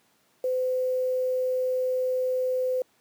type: tone with quantisation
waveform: sine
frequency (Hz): 510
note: C5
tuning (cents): -44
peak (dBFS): -23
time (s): 0.44-2.82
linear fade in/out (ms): 2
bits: 8
effects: pink hiss -65 dBFS RMS until 3 s + high-pass 200 Hz 12 dB/octave